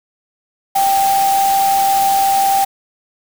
sine tone in noise, 785 Hz, G5, 2 cents sharp, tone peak -11 dBFS, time 0.75-2.65 s, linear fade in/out 10 ms, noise white, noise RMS -23 dBFS, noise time 0.75-2.65 s, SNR +9 dB, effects none

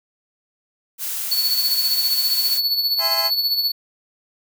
blue noise, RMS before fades -26 dBFS, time 0.98-2.61 s, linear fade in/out 50 ms
square tone with tremolo, 4435 Hz, C#8, in tune, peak -16 dBFS, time 1.31-3.72 s, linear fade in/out 10 ms, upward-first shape sine, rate 15 Hz, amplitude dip 55%
sawtooth chord, E augmented, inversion none, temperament just, 659.3 / 824.1 / 1030.1 Hz, E5 / G#5 / B#5, 0 / -14 / -27 cents, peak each -24 dBFS, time 2.98-3.31 s, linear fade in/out 50 ms
effects none

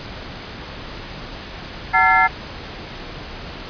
sine tone cluster, 752 / 911 / 1361 / 1716 / 2098 Hz, F#5 / A#5 / F6 / A6 / C7, +28 / -40 / -45 / -44 / +4 cents, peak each -18 dBFS, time 1.93-2.28 s, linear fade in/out 20 ms, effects pink hiss -33 dBFS RMS until 3.69 s + resampled to 11025 Hz

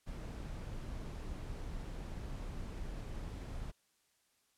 brown noise, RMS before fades -43 dBFS, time 0.06-3.72 s, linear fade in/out 20 ms, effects white hiss -75 dBFS RMS until 4.57 s + low-pass 11000 Hz 12 dB/octave

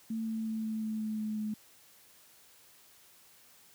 sine tone with pitch steps, 223.4 / 222 / 220.6 / 219.2 / 217.8 / 216.4 / 215 / 213.7 Hz, A3 / A3 / A3 / A3 / A3 / A3 / A3 / G#3, +27 / +16 / +5 / -6 / -17 / -29 / -40 / +50 cents, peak -32 dBFS, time 0.1-1.54 s, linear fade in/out 5 ms, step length 180 ms, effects white hiss -60 dBFS RMS until 3.74 s + high-pass 60 Hz 12 dB/octave

